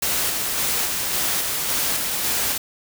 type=noise with tremolo; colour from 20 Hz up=white; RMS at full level=-22 dBFS; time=0.02-2.58 s; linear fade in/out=5 ms; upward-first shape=square; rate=1.8 Hz; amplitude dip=25%; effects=none